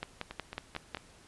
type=two click trains; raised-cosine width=0.3 ms; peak=-24 / -19 dBFS; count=4 / 6; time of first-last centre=0.31-0.971 / 0.03-0.947 s; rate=4.54 / 5.45 Hz; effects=pink hiss -58 dBFS RMS until 1.27 s + resampled to 24000 Hz